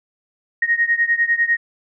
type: beating tone pair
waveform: sine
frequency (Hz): 1864.7 / 1874.7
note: A#6 / A#6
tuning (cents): 0 / +9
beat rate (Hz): 10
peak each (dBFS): -17 / -19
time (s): 0.62-1.57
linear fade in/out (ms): 5
effects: none